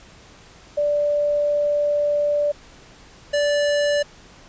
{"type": "tone pair in turn", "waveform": ["sine", "square"], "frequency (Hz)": [586, 582.6], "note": ["D5", "D5"], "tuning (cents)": [-4, -14], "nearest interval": "unison", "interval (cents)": 10, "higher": "first", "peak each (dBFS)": [-17, -18], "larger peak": "first", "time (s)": [[0.77, 2.52], [3.33, 4.03]], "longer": "first", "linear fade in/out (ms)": 10, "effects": ["pink hiss -47 dBFS RMS until 4.48 s", "resampled to 16000 Hz"]}